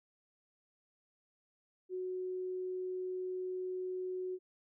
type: tone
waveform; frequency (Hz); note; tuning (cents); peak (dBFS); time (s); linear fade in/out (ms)
sine; 368.7; F#4; -6; -36; 1.89-4.39; 50
effects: none